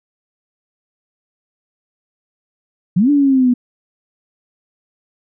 sine linear two-way sweep, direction up then down, 160 to 293.7 to 242.4 Hz, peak -9 dBFS, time 2.96-3.54 s, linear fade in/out 10 ms, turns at 3.1 s, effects none

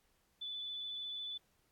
sine tone with vibrato, 3483 Hz, A7, 18 cents flat, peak -40 dBFS, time 0.41-1.38 s, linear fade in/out 10 ms, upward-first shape sine, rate 14 Hz, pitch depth 11 cents each way, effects pink hiss -75 dBFS RMS until 1.71 s + AAC 64 kbps

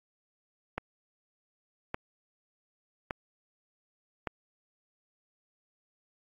click train, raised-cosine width 0.5 ms, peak -17 dBFS, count 4, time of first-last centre 0.78-4.272 s, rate 0.859 Hz, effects AAC 48 kbps

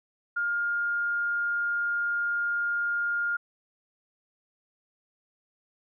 sine tone, 1412 Hz, F6, 19 cents sharp, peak -25 dBFS, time 0.36-3.37 s, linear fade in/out 10 ms, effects none

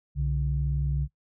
sine tone pair together, 63.6 / 142.78 Hz, C2 / D3, -48 / -48 cents, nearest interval octave + major second, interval 1400 cents, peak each -26 dBFS, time 0.15-1.08 s, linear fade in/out 50 ms, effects noise-tail reverb RT60 0.1 s tail -20 dB re dry + tanh soft clip ceiling -16 dBFS

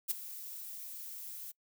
violet noise with ADSR envelope, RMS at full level -30 dBFS, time 0.08-1.52 s, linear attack 29 ms, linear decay 13 ms, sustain -15 dB, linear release 14 ms, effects noise-tail reverb RT60 0.1 s tail -24 dB re dry

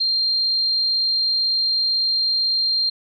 sine tone, 4186 Hz, C8, in tune, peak -17 dBFS, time 0-2.9 s, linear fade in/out 10 ms, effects none

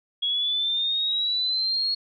sine exponential sweep, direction up, 3322 to 4333 Hz, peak -22 dBFS, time 0.22-1.95 s, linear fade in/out 10 ms, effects none

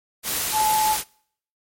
sine tone in noise, 863 Hz, A5, 34 cents flat, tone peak -18 dBFS, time 0.52-0.97 s, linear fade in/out 50 ms, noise white, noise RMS -25 dBFS, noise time 0.23-1.04 s, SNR +4 dB, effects noise-tail reverb RT60 0.6 s tail -25 dB re dry + MP3 64 kbps

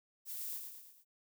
violet noise with echo, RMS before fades -43 dBFS, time 0.25-0.61 s, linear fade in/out 50 ms, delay 110 ms, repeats 4, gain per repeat -5 dB, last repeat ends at 1.05 s, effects none

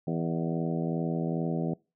harmonic tone with a mistuned harmonic, 82.41 Hz, E2, in tune, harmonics 2 / 3 / 4 / 5 / 6 / 7 / 8 / 9, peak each -30 / -34 / -36 / -38 / -40 / -41 / -42 / -43 dBFS, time 0.07-1.74 s, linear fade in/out 5 ms, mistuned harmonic 7, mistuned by +55 cents, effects noise-tail reverb RT60 0.3 s tail -25 dB re dry

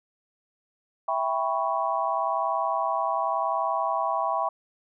sine chord, C# half-diminished seventh, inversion first, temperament equal with one note detuned, 659.3 / 790.4 / 987.8 / 1108.7 Hz, E5 / G5 / B5 / C#6, 0 / +14 / 0 / 0 cents, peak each -29 dBFS, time 1.08-4.49 s, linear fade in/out 5 ms, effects none

